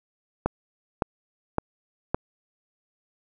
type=click train; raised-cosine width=1 ms; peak=-8 dBFS; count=4; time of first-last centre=0.46-2.145 s; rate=1.78 Hz; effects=none